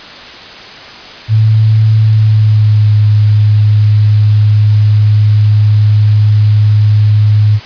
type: tone with pitch glide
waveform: sine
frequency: 109.3 to 105.52 Hz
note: A2 to G#2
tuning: -11 to +28 cents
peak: -4 dBFS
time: 1.28-7.6 s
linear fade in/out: 50 ms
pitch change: -61 cents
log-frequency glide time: 1.99-2.93 s
effects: white hiss -29 dBFS RMS until 7.65 s + resampled to 11025 Hz